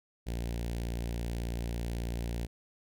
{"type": "tone with notch filter", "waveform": "sawtooth", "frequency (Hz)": 58.27, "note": "A#1", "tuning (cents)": 0, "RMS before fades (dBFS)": -35, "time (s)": [0.26, 2.47], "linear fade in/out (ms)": 20, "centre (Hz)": 1200, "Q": 0.97, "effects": []}